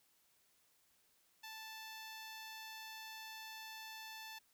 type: tone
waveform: 10% pulse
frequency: 880 Hz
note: A5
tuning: in tune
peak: -40 dBFS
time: 1.43-4.39 s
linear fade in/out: 10 ms
effects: white hiss -74 dBFS RMS until 4.53 s